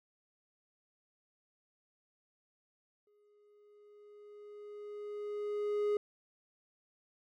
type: tone with exponential growth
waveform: triangle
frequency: 415.3 Hz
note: G#4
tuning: in tune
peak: -26 dBFS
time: 3.07-5.97 s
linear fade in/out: 2 ms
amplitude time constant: 630 ms
effects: none